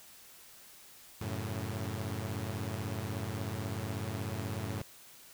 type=chord; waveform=sawtooth; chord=F# minor; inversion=none; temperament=equal with one note detuned; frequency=93.68 / 110 / 138.59 Hz; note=F#2 / A2 / C#3; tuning=+22 / 0 / 0 cents; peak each=-35 / -34 / -40 dBFS; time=1.21-4.82 s; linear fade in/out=5 ms; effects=white hiss -55 dBFS RMS until 5.33 s